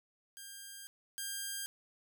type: tone pair in turn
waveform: 5% pulse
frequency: 1600 / 1600 Hz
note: G6 / G6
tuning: +35 / +35 cents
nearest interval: unison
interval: 0 cents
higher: neither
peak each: -36 / -27 dBFS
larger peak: second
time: 0.37-0.87 / 1.18-1.66 s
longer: first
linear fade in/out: 0 ms
effects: none